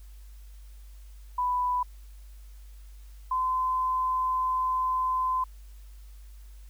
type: tone pair in turn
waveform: sine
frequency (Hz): 993 / 1025.6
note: B5 / C6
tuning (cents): +9 / -35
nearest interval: minor second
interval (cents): 56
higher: second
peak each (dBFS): -24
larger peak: neither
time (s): 1.38-1.83 / 3.31-5.44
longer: second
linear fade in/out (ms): 5
effects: added 50 Hz sine -44 dBFS peak until 6.69 s + white hiss -62 dBFS RMS until 6.69 s